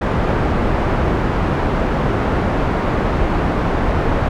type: low-pass noise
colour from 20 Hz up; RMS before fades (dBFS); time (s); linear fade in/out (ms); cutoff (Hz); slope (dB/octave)
pink; -17; 0.01-4.29; 10; 1300; 12
effects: none